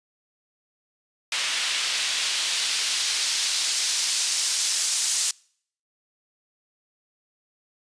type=noise with band-pass filter sweep; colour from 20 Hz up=white; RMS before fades=-25 dBFS; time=1.32-5.31 s; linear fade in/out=2 ms; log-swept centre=2800 to 6500 Hz; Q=1.1; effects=noise-tail reverb RT60 0.6 s tail -26 dB re dry + resampled to 22050 Hz